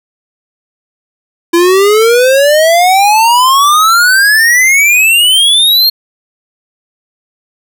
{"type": "exponential sweep", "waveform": "square", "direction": "up", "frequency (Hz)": [335, 4282], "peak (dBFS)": -5, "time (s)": [1.53, 5.9], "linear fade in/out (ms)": 10, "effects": []}